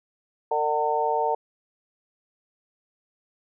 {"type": "harmonic tone with a mistuned harmonic", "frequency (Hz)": 150, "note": "D3", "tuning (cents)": 37, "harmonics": [3, 4, 5, 6], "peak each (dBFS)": [-27, -29, -27, -25], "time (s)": [0.51, 1.35], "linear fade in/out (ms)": 5, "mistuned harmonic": 3, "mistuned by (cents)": 19, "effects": []}